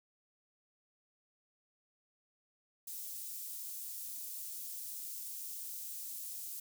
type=high-pass noise; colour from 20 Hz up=white; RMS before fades=-44 dBFS; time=2.87-6.6 s; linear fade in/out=5 ms; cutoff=7500 Hz; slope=12 dB/octave; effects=none